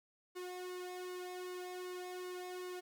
sawtooth tone with flanger, 362.8 Hz, F#4, 34 cents flat, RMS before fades -45 dBFS, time 0.35-2.81 s, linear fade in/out 20 ms, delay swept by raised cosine 1.2 to 2.1 ms, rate 2.6 Hz, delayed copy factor -0.75, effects 12-bit

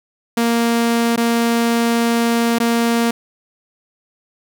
sawtooth tone with dropouts, 233.1 Hz, A#3, in tune, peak -10 dBFS, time 0.37-3.11 s, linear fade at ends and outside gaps 5 ms, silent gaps 1.162-1.175 / 2.586-2.6 s, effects none

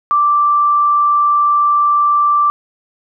sine tone, 1173 Hz, D6, 2 cents flat, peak -9 dBFS, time 0.11-2.5 s, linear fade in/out 0 ms, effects none

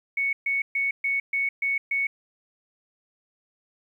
sine tone bursts, 2218 Hz, C#7, in tune, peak -22 dBFS, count 7, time 0.17-2.07 s, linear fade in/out 5 ms, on 160 ms, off 130 ms, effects 10-bit

